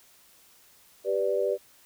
sine chord, G major, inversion none, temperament equal, 392 / 493.9 / 587.3 Hz, G4 / B4 / D5, 0 / 0 / 0 cents, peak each -28 dBFS, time 1.04-1.58 s, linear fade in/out 50 ms, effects white hiss -58 dBFS RMS until 1.85 s

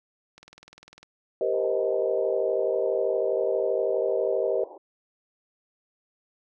click train, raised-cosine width 0.2 ms, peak -30 dBFS, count 14, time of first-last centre 0.38-1.03 s, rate 20 Hz
sine chord, C minor seventh, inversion second, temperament just, 392.4 / 470.9 / 523.3 / 627.9 Hz, G4 / Bb4 / C5 / Eb5, +2 / +18 / 0 / +16 cents, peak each -28 dBFS, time 1.41-4.64 s, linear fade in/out 2 ms
white band-pass noise, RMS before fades -45 dBFS, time 1.53-4.78 s, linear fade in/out 10 ms, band 310 to 940 Hz, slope 96 dB/octave
effects none

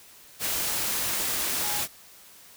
sine tone in noise, 830.6 Hz, G#5, in tune, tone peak -36 dBFS, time 1.61-1.84 s, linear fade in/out 50 ms, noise white, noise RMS -28 dBFS, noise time 0.39-1.88 s, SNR -11 dB, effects white hiss -51 dBFS RMS until 2.56 s

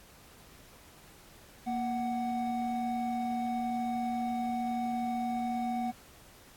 triangle tone pair together, 234.5 / 744.5 Hz, A#3 / F#5, +11 / +11 cents, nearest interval octave + minor sixth, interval 2000 cents, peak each -31 / -31 dBFS, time 1.66-5.92 s, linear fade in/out 20 ms, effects pink hiss -56 dBFS RMS until 6.56 s + AAC 64 kbps

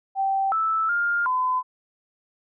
sine tone with pitch steps, 778 / 1315 / 1407 / 1015 Hz, G5 / E6 / F6 / B5, -13 / -5 / +12 / +47 cents, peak -20 dBFS, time 0.15-1.63 s, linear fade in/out 50 ms, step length 370 ms, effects none

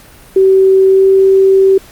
sine tone with pitch glide, 382.8 to 385.5 Hz, G4 to G4, -41 to -29 cents, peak -4 dBFS, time 0.36-1.78 s, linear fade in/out 5 ms, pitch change +12 cents, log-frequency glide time 0.88-1.05 s, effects pink hiss -39 dBFS RMS until 1.91 s + Opus 48 kbps

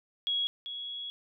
sine tone pair in turn, 3322 / 3343 Hz, G#7 / G#7, 0 / +11 cents, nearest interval unison, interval 11 cents, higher second, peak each -27 / -36 dBFS, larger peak first, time 0.27-0.47 / 0.66-1.1 s, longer second, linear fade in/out 0 ms, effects none

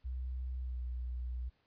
sine tone with pitch glide, 63.3 to 61.46 Hz, B1 to B1, +43 to -8 cents, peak -36 dBFS, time 0.04-1.5 s, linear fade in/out 20 ms, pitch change -51 cents, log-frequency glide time 0.62-0.78 s, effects pink hiss -75 dBFS RMS until 1.66 s + resampled to 11025 Hz

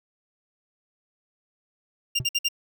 25% pulse tone bursts, 2794 Hz, F7, in tune, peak -17 dBFS, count 4, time 2.15-2.487 s, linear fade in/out 10 ms, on 43 ms, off 55 ms
triangle tone with exponential decay, 125.4 Hz, B2, 27 cents sharp, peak -21 dBFS, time 2.2-2.28 s, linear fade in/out 0 ms, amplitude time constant 16 ms
effects none

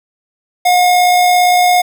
square tone with amplitude modulation, 719 Hz, F#5, 50 cents flat, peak -7 dBFS, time 0.65-1.82 s, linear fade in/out 10 ms, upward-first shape sine, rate 57.6 Hz, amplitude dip 25%, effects none

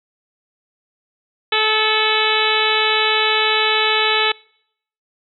harmonic tone with a mistuned harmonic, 433.4 Hz, A4, 26 cents flat, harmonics 1 / 2 / 3 / 4 / 5 / 6 / 7 / 8 / 9, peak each -23 / -23 / -23 / -23 / -23 / -23 / -23 / -23 / -23 dBFS, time 1.52-4.32 s, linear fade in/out 5 ms, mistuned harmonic 5, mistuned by +33 cents, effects noise-tail reverb RT60 0.7 s tail -26 dB re dry

